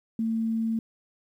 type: tone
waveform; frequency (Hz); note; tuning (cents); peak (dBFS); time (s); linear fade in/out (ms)
sine; 225.1; A3; +40; -24; 0.19-0.79; 2
effects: 10-bit